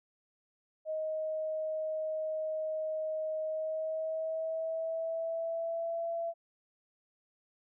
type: tone with pitch glide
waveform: sine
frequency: 627 to 672 Hz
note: D#5 to E5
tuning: +13 to +33 cents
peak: -32 dBFS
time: 0.85-6.34 s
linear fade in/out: 50 ms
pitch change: +120 cents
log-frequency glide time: 3.44-6.09 s
effects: none